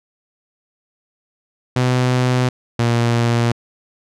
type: tone pair in turn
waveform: sawtooth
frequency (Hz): 126 / 118.02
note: B2 / A#2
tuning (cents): +35 / +22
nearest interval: minor second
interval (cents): 113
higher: first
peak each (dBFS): -10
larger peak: neither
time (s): 1.76-2.49 / 2.79-3.52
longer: neither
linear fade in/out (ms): 5
effects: low-pass 7000 Hz 12 dB/octave